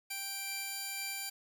10% pulse tone pair together, 784 / 2354 Hz, G5 / D7, 0 / +3 cents, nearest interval octave + perfect fifth, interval 1903 cents, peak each -37 / -29 dBFS, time 0.1-1.3 s, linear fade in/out 10 ms, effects none

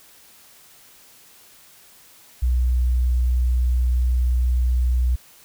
sine tone, 61.74 Hz, B1, in tune, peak -16 dBFS, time 2.42-5.16 s, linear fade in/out 10 ms, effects white hiss -50 dBFS RMS until 5.44 s

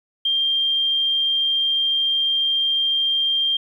sine tone, 3187 Hz, G7, 28 cents sharp, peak -17 dBFS, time 0.25-3.57 s, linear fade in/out 5 ms, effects 9-bit

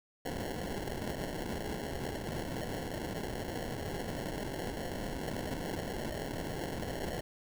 white noise with sample-and-hold, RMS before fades -38 dBFS, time 0.25-7.21 s, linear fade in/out 5 ms, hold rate 1225 Hz, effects none

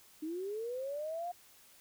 sine linear sweep, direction up, 301.3 to 718 Hz, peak -36 dBFS, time 0.22-1.32 s, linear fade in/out 10 ms, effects white hiss -61 dBFS RMS until 1.8 s

